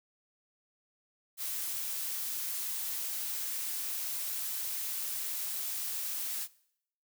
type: noise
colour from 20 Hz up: blue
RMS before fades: -36 dBFS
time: 1.37-6.48 s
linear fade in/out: 50 ms
effects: noise-tail reverb RT60 0.7 s tail -21 dB re dry